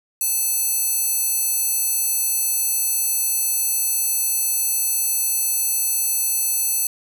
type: tone with high-pass filter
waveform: square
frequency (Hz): 873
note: A5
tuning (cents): -14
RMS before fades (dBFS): -21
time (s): 0.21-6.87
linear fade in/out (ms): 2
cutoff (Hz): 8900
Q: 1.7
effects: none